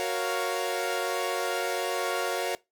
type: chord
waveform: sawtooth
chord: Gb major seventh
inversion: none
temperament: equal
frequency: 370 / 466.2 / 554.4 / 698.5 Hz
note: Gb4 / Bb4 / Db5 / F5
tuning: 0 / 0 / 0 / 0 cents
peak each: -29 dBFS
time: 0-2.55 s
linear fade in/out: 0 ms
effects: noise-tail reverb RT60 0.2 s tail -21 dB re dry